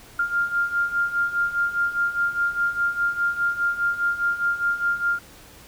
sine beating tone pair, 1396.9 / 1401.8 Hz, F6 / F6, 0 / +6 cents, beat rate 4.9 Hz, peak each -26 / -22 dBFS, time 0.19-5.19 s, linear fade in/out 5 ms, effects pink hiss -47 dBFS RMS until 5.67 s

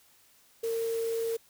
sine tone in noise, 456.6 Hz, A#4, 36 cents flat, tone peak -28 dBFS, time 0.63-1.37 s, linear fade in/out 10 ms, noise white, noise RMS -45 dBFS, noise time 0.63-1.37 s, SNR +14 dB, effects white hiss -62 dBFS RMS until 1.49 s

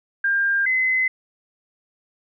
sine tone pair in turn, 1600 / 2040 Hz, G6 / C7, +35 / -44 cents, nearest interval major third, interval 421 cents, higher second, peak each -17 dBFS, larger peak neither, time 0.24-0.66 / 0.66-1.08 s, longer neither, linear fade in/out 5 ms, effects none

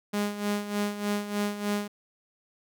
sawtooth tone with tremolo, 205.8 Hz, G#3, 16 cents flat, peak -21 dBFS, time 0.13-1.88 s, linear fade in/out 10 ms, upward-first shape sine, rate 3.3 Hz, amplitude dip 70%, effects none

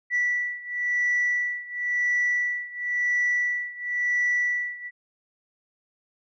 sine beating tone pair, 1959 / 1959.96 Hz, B6 / B6, -15 / -14 cents, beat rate 0.96 Hz, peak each -24 / -26 dBFS, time 0.1-4.91 s, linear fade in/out 50 ms, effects tanh soft clip ceiling -17 dBFS

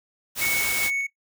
white noise, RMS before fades -27 dBFS, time 0.35-0.91 s, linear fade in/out 50 ms
triangle tone with tremolo, 2217 Hz, C#7, in tune, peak -21 dBFS, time 0.41-1.07 s, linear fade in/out 10 ms, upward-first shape square, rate 2.5 Hz, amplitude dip 25%
effects noise-tail reverb RT60 0.1 s tail -19 dB re dry

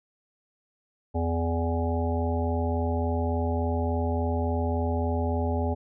harmonic tone, 83.5 Hz, E2, 23 cents sharp, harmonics 1 / 3 / 5 / 7 / 9 / 10, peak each -26 / -31 / -33 / -34 / -36 / -36 dBFS, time 1.14-5.75 s, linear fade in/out 20 ms, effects none

